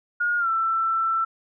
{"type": "tone with pitch glide", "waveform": "sine", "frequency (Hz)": [1431, 1335.2], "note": ["F6", "E6"], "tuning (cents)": [42, 22], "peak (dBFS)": -20, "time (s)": [0.2, 1.25], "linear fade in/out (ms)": 10, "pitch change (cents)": -120, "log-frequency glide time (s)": [0.38, 0.49], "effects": []}